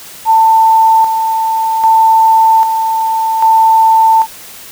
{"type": "tone with tremolo", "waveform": "sine", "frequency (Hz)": 892, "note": "A5", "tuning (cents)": 23, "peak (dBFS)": -4, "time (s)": [0.25, 4.27], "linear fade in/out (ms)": 50, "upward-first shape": "square", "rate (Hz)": 0.63, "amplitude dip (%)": 50, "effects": ["white hiss -32 dBFS RMS until 4.71 s"]}